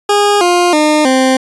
20% pulse tone with pitch steps, 409.9 / 352.7 / 303.6 / 261.2 Hz, G#4 / F4 / D#4 / C4, -23 / +17 / -42 / -3 cents, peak -3 dBFS, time 0.09-1.37 s, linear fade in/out 5 ms, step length 320 ms, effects resampled to 24000 Hz

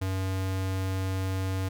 square tone, 94.8 Hz, F#2, 43 cents sharp, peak -28 dBFS, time 0.01-1.69 s, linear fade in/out 10 ms, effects none

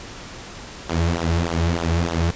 sawtooth tone with flanger, 84 Hz, E2, 33 cents sharp, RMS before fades -21 dBFS, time 0.89-2.31 s, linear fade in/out 5 ms, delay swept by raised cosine 0.41 to 4.21 ms, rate 3.3 Hz, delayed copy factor -0.9, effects pink hiss -37 dBFS RMS until 2.35 s + resampled to 16000 Hz

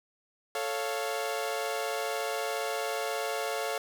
sawtooth chord, A augmented, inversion none, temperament equal, 440 / 554.4 / 698.5 Hz, A4 / C#5 / E#5, 0 / 0 / 0 cents, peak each -31 dBFS, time 0.55-3.78 s, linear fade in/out 2 ms, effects none

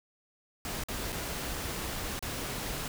pink noise with dropouts, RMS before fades -36 dBFS, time 0.65-2.88 s, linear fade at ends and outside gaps 1 ms, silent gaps 0.837-0.885 / 1.122-1.126 / 2.192-2.225 s, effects none

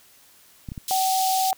clicks, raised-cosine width 5 ms, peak -21 dBFS, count 3, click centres 0.688 / 0.719 / 0.778 s
pink high-pass noise, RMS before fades -28 dBFS, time 0.88-1.51 s, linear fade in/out 2 ms, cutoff 3500 Hz, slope 24 dB/octave
sine tone, 760 Hz, F#5, 46 cents sharp, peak -20 dBFS, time 0.91-1.53 s, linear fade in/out 0 ms
effects white hiss -54 dBFS RMS until 1.57 s

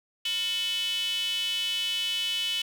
square tone with high-pass filter, 200 Hz, G3, 35 cents sharp, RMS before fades -29 dBFS, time 0.25-2.62 s, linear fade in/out 5 ms, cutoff 3000 Hz, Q 9.1, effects none

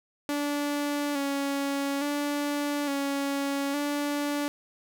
sawtooth tone with vibrato, 284.4 Hz, C#4, 45 cents sharp, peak -23 dBFS, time 0.29-4.48 s, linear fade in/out 0 ms, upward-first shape square, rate 0.58 Hz, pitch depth 33 cents each way, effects none

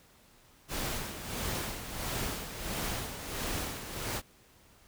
pink noise with tremolo, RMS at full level -34 dBFS, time 0.68-4.22 s, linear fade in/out 50 ms, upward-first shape sine, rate 1.5 Hz, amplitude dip 60%, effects pink hiss -61 dBFS RMS until 4.87 s

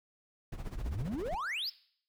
brown noise with tremolo, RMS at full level -38 dBFS, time 0.52-1.35 s, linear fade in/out 5 ms, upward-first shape sine, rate 15 Hz, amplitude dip 80%
triangle exponential sweep, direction up, 30.45 to 5420 Hz, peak -32 dBFS, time 0.75-1.7 s, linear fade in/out 10 ms
effects noise-tail reverb RT60 0.6 s tail -20 dB re dry

